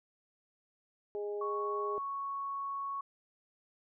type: harmonic tone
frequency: 206.3 Hz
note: G#3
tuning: 11 cents flat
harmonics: 2 / 3 / 4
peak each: -35 / -46 / -50 dBFS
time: 1.15-1.98 s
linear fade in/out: 0 ms
type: tone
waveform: sine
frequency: 1108.7 Hz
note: C#6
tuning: in tune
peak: -35 dBFS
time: 1.41-3.01 s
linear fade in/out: 5 ms
effects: none